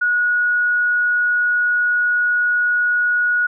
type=tone; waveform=sine; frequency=1456 Hz; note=F#6; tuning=28 cents flat; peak=-14 dBFS; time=0.01-3.47 s; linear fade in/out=10 ms; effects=none